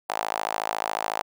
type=tone with high-pass filter; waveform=sawtooth; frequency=54 Hz; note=A1; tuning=32 cents flat; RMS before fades=-29 dBFS; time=0.09-1.22 s; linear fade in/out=5 ms; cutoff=780 Hz; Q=3.4; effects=none